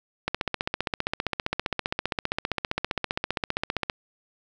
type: click train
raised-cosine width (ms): 0.3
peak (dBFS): -9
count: 56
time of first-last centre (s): 0.28-3.898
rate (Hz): 15.2
effects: none